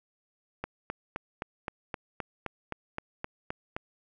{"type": "click train", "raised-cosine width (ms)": 0.5, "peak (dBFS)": -18, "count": 13, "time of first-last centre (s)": [0.64, 3.765], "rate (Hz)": 3.84, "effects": []}